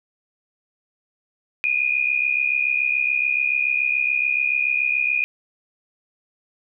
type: tone pair together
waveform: sine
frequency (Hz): 2422 / 2489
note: D#7 / D#7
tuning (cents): -47 / 0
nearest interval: unison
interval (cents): 47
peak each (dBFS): -21 / -21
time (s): 1.64-5.24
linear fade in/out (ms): 0
effects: none